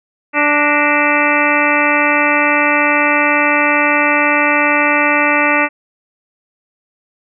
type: harmonic tone with a mistuned harmonic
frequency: 293.7 Hz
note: D4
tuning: in tune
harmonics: 1 / 2 / 3 / 4 / 5 / 6 / 7 / 8 / 9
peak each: -19 / -19 / -19 / -19 / -19 / -19 / -19 / -19 / -19 dBFS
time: 0.33-5.69 s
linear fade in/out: 50 ms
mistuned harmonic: 6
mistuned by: +92 cents
effects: none